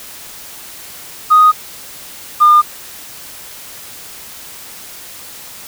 sine tone pair in turn, 1244.5 / 1208.4 Hz, D#6 / D6, 0 / +49 cents, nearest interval minor second, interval 51 cents, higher first, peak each -3 dBFS, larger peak neither, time 1.3-1.52 / 2.4-2.62 s, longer neither, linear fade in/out 20 ms, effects tanh soft clip ceiling 0 dBFS + white hiss -33 dBFS RMS until 5.67 s

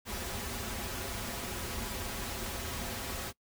pink noise with comb filter, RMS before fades -38 dBFS, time 0.05-3.33 s, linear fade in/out 50 ms, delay 6.6 ms, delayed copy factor -0.65, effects noise-tail reverb RT60 0.1 s tail -22 dB re dry

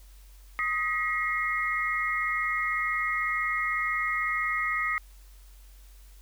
sine tone cluster, 1256 / 1920 / 2142 Hz, D#6 / B6 / C7, +16 / -49 / +40 cents, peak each -30 dBFS, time 0.59-4.98 s, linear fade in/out 0 ms, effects added 47 Hz sine -48 dBFS peak until 6.21 s + white hiss -60 dBFS RMS until 6.21 s

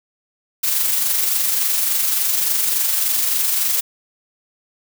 blue noise with amplitude modulation, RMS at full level -17 dBFS, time 0.63-3.81 s, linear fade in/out 10 ms, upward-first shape sine, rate 23.5 Hz, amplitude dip 35%, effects none

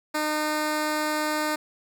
10% pulse tone, 304.8 Hz, D#4, 36 cents flat, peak -16 dBFS, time 0.14-1.56 s, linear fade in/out 10 ms, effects none

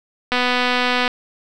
click train, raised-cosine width 0.3 ms, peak -3 dBFS, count 189, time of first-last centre 0.32-1.078 s, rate 248 Hz, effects none

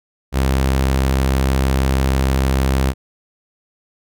sawtooth tone, 66.4 Hz, C2, 26 cents sharp, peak -10 dBFS, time 0.32-2.94 s, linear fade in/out 50 ms, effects none

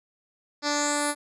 10% pulse tone with low-pass filter sweep, 292.4 Hz, D4, 7 cents flat, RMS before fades -26 dBFS, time 0.62-1.15 s, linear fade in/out 50 ms, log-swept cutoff 5300 to 11000 Hz, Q 5.7, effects none

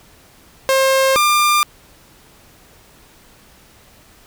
sawtooth tone pair in turn, 533 / 1196.5 Hz, C5 / D6, +32 / +32 cents, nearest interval octave + major second, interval 1400 cents, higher second, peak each -8 dBFS, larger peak neither, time 0.69-1.16 / 1.16-1.63 s, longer neither, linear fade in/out 0 ms, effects pink hiss -48 dBFS RMS until 4.26 s

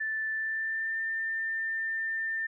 sine tone with pitch glide, 1760 to 1794.9 Hz, A6 to A6, 0 to +34 cents, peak -29 dBFS, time 0-2.47 s, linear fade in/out 10 ms, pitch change +34 cents, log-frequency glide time 0.31-0.98 s, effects none

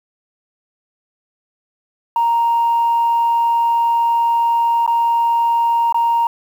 sine tone with dropouts, 932.3 Hz, A#5, in tune, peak -11 dBFS, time 2.16-6.27 s, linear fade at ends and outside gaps 2 ms, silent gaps 4.864-4.876 / 5.925-5.944 s, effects tanh soft clip ceiling -9 dBFS + 7-bit

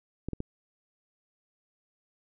clicks, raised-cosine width 3 ms, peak -20 dBFS, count 3, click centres 0.286 / 0.333 / 0.404 s, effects none

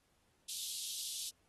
pink high-pass noise, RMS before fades -42 dBFS, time 0.48-1.3 s, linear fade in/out 10 ms, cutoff 3200 Hz, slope 48 dB/octave, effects pink hiss -75 dBFS RMS until 1.48 s + AAC 32 kbps

